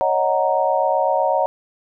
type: chord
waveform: sine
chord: D# minor seventh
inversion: third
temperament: equal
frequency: 554.4 / 622.3 / 740 / 932.3 Hz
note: C#5 / D#5 / F#5 / A#5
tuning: 0 / 0 / 0 / 0 cents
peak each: -21 dBFS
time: 0.01-1.46 s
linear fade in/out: 0 ms
effects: none